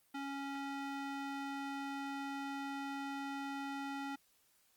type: tone with band-pass filter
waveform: square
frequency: 277.2 Hz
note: C#4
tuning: in tune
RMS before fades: -42 dBFS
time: 0.14-4.16 s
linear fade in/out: 10 ms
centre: 1200 Hz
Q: 0.53
effects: white hiss -72 dBFS RMS until 4.76 s + Opus 32 kbps